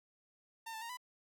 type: tone with pitch steps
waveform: sawtooth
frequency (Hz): 906 / 885 / 928 / 995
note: A#5 / A5 / A#5 / B5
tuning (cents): -50 / +10 / -8 / +13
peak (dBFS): -39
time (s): 0.66-0.972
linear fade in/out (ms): 10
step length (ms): 78
effects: none